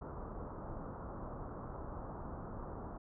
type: low-pass noise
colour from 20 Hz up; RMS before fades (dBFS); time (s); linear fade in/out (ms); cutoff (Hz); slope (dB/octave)
pink; -45; 0.01-2.98; 10; 1300; 48
effects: none